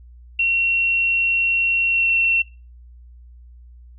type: tone with pitch glide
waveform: sine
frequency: 2730 to 2713 Hz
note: F7 to E7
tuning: -40 to +49 cents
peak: -15 dBFS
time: 0.39-2.42 s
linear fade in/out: 5 ms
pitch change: -11 cents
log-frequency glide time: 1.9-2.1 s
effects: noise-tail reverb RT60 0.3 s tail -18 dB re dry + added 60 Hz sine -41 dBFS peak until 3.98 s